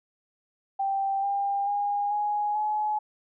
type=tone with pitch steps; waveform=sine; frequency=784 / 799.5 / 815.4 / 831.6 / 848.1 Hz; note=G5 / G5 / G#5 / G#5 / G#5; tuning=0 / +34 / -32 / +2 / +36 cents; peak=-24 dBFS; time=0.79-2.99 s; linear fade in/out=10 ms; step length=440 ms; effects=none